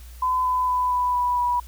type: tone with pitch steps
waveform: sine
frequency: 1014 / 1006.4 / 998.9 / 991.4 / 984 / 976.6 Hz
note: B5 / B5 / B5 / B5 / B5 / B5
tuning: +45 / +32 / +19 / +6 / -7 / -20 cents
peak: -19 dBFS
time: 0.22-1.6 s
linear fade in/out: 5 ms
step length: 230 ms
effects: added 60 Hz sine -39 dBFS peak until 1.67 s + white hiss -51 dBFS RMS until 1.67 s